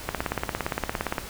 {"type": "click train", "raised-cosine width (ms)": 0.5, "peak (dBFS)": -10, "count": 20, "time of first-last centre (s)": [0.09, 1.182], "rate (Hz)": 17.4, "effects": ["added 60 Hz sine -45 dBFS peak until 1.29 s", "pink hiss -39 dBFS RMS until 1.29 s"]}